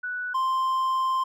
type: tone pair in turn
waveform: sine / triangle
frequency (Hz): 1480 / 1046.5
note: F#6 / C6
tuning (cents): 0 / 0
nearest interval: tritone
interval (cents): 600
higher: first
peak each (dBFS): -28 / -20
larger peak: second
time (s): 0.03-0.34 / 0.34-1.24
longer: second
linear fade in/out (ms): 10
effects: none